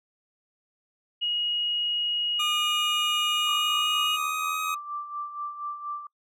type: tone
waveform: sine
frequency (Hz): 2887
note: F#7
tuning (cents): -43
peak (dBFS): -24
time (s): 1.21-4.17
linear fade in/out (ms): 20
type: tone with pitch glide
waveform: 25% pulse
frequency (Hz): 1218 to 1261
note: D#6 to D#6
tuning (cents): -37 to +23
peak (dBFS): -24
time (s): 2.39-4.75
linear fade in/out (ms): 10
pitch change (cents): +60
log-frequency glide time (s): 3.33-4.59
type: tone with tremolo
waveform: sine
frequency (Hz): 1174.7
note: D6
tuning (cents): 0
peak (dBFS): -29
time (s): 3.47-6.07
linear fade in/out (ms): 5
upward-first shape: sine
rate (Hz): 4.2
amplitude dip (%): 65
effects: noise-tail reverb RT60 0.1 s tail -25 dB re dry